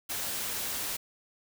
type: noise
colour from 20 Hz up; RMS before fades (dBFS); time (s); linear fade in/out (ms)
white; -34; 0.09-0.97; 10
effects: none